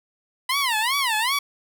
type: tone with vibrato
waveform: 15% pulse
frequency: 987.8 Hz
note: B5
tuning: in tune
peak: -14 dBFS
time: 0.49-1.39 s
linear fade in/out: 5 ms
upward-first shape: sine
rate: 2.6 Hz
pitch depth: 250 cents each way
effects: none